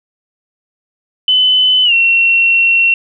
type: tone with pitch glide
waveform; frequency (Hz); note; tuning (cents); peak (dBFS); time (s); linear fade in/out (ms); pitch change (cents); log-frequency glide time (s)
sine; 3022 to 2724; F#7 to F7; +36 to -44; -7; 1.28-2.94; 2; -180; 1.84-1.93
effects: none